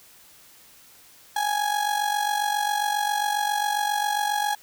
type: tone with amplitude modulation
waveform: 35% pulse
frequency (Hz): 830.6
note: G#5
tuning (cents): 0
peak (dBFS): -18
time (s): 1.36-4.55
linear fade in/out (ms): 5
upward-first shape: sine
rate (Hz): 47.4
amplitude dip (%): 65
effects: white hiss -52 dBFS RMS until 4.62 s